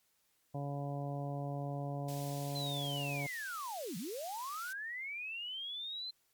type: harmonic tone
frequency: 141.7 Hz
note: C#3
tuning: 38 cents sharp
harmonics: 1 / 2 / 3 / 4 / 5 / 6 / 7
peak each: -38 / -45 / -50 / -45 / -45 / -56 / -54 dBFS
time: 0.54-3.27 s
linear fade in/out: 10 ms
type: high-pass noise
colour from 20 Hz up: pink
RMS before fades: -50 dBFS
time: 2.08-4.73 s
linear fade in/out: 5 ms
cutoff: 3700 Hz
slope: 12 dB/octave
type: linear two-way sweep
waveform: sine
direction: down then up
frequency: 4127 to 155.56 to 4127 Hz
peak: -39 dBFS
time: 2.55-6.11 s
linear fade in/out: 10 ms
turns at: 3.97 s
effects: white hiss -75 dBFS RMS until 6.33 s + MP3 96 kbps